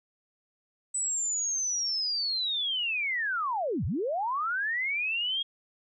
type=linear two-way sweep; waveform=sine; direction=down then up; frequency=8030 to 69.4 to 3294 Hz; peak=-27 dBFS; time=0.94-5.43 s; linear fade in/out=10 ms; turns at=3.85 s; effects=none